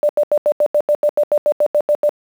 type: tone bursts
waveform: sine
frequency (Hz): 592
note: D5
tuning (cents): +14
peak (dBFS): -10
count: 15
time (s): 0.03-2.092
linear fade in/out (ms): 0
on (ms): 60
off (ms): 83
effects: high-pass 300 Hz 12 dB/octave + 7-bit